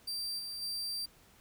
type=tone with level steps; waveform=40% pulse; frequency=4700 Hz; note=D8; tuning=1 cent sharp; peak=-34 / -38 / -34 dBFS; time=0.07-1.06 s; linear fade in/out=10 ms; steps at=0.38 / 0.61 s; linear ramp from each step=20 ms; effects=pink hiss -62 dBFS RMS until 1.4 s